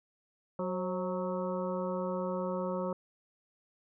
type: harmonic tone with a mistuned harmonic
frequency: 185 Hz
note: F#3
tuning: in tune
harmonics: 1 / 2 / 3 / 5 / 6 / 7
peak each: -36 / -39 / -35 / -42 / -44 / -45 dBFS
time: 0.59-2.93 s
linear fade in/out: 2 ms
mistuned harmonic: 3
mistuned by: -49 cents
effects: none